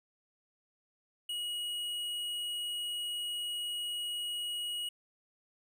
sine tone with hard clipping, 2902 Hz, F#7, 34 cents flat, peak -36 dBFS, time 1.29-4.89 s, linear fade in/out 5 ms, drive 9 dB, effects none

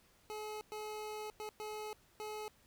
25% pulse tone bursts at uneven times, 426.7 Hz, G#4, 47 cents sharp, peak -38 dBFS, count 5, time 0.3-0.61 / 0.72-1.3 / 1.4-1.49 / 1.6-1.93 / 2.2-2.48 s, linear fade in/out 0 ms, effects pink hiss -68 dBFS RMS until 2.66 s

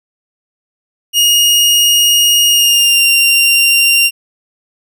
sawtooth tone with pitch glide, 2864 to 2774 Hz, F7 to F7, +43 to -12 cents, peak -4 dBFS, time 1.13-4.11 s, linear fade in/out 50 ms, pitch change -55 cents, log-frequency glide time 2.48-3.05 s, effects none

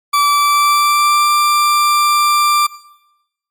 40% pulse tone with pitch glide, 1158 to 1183 Hz, D6 to D6, -25 to +12 cents, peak -9 dBFS, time 0.13-2.67 s, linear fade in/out 10 ms, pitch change +37 cents, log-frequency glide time 0.28-1.31 s, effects noise-tail reverb RT60 0.9 s tail -19 dB re dry + MP3 96 kbps

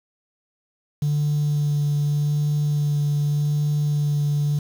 triangle tone with vibrato, 146.83 Hz, D3, in tune, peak -15 dBFS, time 1.02-4.59 s, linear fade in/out 5 ms, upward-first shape sine, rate 0.84 Hz, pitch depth 12 cents each way, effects tanh soft clip ceiling -15 dBFS + 7-bit

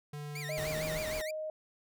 square tone with pitch glide, 147.2 to 159.6 Hz, D3 to D#3, +4 to +44 cents, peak -40 dBFS, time 0.13-0.99 s, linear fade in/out 5 ms, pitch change +140 cents, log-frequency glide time 0.57-0.86 s
sawtooth tone with vibrato, 2093 Hz, C7, in tune, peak -37 dBFS, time 0.35-1.31 s, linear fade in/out 5 ms, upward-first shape sine, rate 6.5 Hz, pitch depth 250 cents each way
sine tone, 622.3 Hz, D#5, in tune, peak -35 dBFS, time 0.49-1.5 s, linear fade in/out 2 ms
pink noise, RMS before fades -41 dBFS, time 0.57-1.22 s, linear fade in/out 10 ms
effects none

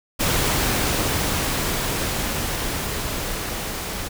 pink noise with level ramp, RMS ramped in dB -20 to -29 dBFS, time 0.19-4.09 s, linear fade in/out 20 ms, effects none

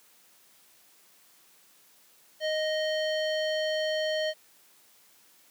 square tone with low-pass filter, 622 Hz, D#5, 1 cent flat, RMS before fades -29 dBFS, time 2.4-4.34 s, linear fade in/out 50 ms, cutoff 3900 Hz, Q 2.4, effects white hiss -60 dBFS RMS until 5.5 s + high-pass 150 Hz 12 dB/octave

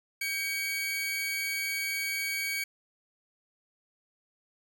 sawtooth tone pair together, 1597 / 2258 Hz, G6 / C#7, +32 / +31 cents, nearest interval tritone, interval 599 cents, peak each -38 / -27 dBFS, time 0.21-2.64 s, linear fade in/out 5 ms, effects none

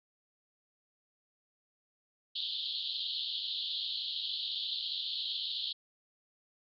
pink band-pass noise, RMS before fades -37 dBFS, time 2.35-5.73 s, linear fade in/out 10 ms, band 3100 to 4400 Hz, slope 96 dB/octave, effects none

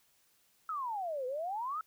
sine exponential two-way sweep, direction down then up, 1330 to 492.2 to 1330 Hz, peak -34 dBFS, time 0.69-1.81 s, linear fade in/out 2 ms, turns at 1.26 s, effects white hiss -70 dBFS RMS until 1.86 s

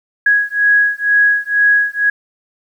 sine beating tone pair, 1661.2 / 1663.3 Hz, G#6 / G#6, 0 / +2 cents, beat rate 2.1 Hz, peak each -13 dBFS, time 0.26-2.1 s, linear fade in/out 5 ms, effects 8-bit

